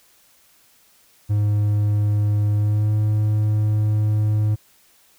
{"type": "tone with pitch glide", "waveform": "triangle", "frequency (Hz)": [104.1, 106.35], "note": ["G#2", "G#2"], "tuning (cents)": [5, 42], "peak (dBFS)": -14, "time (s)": [1.29, 4.56], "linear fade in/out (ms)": 20, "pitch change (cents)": 37, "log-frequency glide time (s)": [2.56, 2.93], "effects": ["white hiss -56 dBFS RMS until 5.18 s"]}